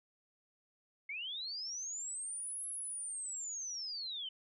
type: linear two-way sweep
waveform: sine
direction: up then down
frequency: 2124 to 10990 to 2996 Hz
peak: -39 dBFS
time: 1.09-4.29 s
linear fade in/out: 5 ms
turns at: 2.67 s
effects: none